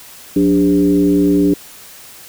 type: tone with frequency modulation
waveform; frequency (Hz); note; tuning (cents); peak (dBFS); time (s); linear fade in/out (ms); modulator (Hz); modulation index
sine; 291.7; D4; -12; -9; 0.36-1.54; 5; 109; 0.88
effects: white hiss -38 dBFS RMS until 2.28 s